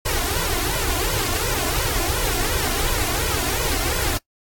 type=noise with flanger; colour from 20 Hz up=pink; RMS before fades=-22 dBFS; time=0.05-4.18 s; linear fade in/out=10 ms; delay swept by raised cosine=2 to 2.89 ms; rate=2.8 Hz; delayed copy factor=+0.85; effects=noise-tail reverb RT60 0.1 s tail -21 dB re dry + AAC 64 kbps